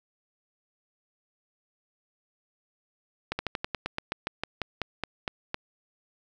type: slowing click train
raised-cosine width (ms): 0.3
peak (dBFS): -13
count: 16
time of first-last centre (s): 3.32-5.544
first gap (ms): 70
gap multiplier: 1.1
effects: none